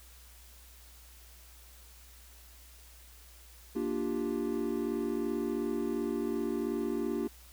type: chord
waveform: triangle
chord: G minor seventh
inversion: first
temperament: equal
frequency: 233.1 / 293.7 / 349.2 / 392 Hz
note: Bb3 / D4 / F4 / G4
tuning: 0 / 0 / 0 / 0 cents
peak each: -34 dBFS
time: 3.75-7.28 s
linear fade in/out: 10 ms
effects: added 60 Hz sine -54 dBFS peak until 7.52 s + white hiss -57 dBFS RMS until 7.52 s